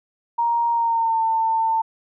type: tone with pitch glide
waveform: sine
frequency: 937 to 897.3 Hz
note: A#5 to A5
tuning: +9 to +34 cents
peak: -17 dBFS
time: 0.38-1.82 s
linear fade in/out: 10 ms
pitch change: -75 cents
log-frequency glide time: 0.71-1.21 s
effects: none